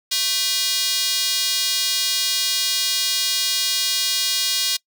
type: tone with high-pass filter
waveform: square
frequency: 220 Hz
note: A3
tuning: in tune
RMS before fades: -21 dBFS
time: 0.11-4.77 s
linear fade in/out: 10 ms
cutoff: 4000 Hz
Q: 2
effects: noise-tail reverb RT60 0.1 s tail -24 dB re dry